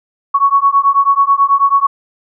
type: beating tone pair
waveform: sine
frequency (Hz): 1108.7 / 1117.9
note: C#6 / C#6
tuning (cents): 0 / +14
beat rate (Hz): 9.2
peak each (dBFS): -11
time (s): 0.34-1.87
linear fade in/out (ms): 10
effects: none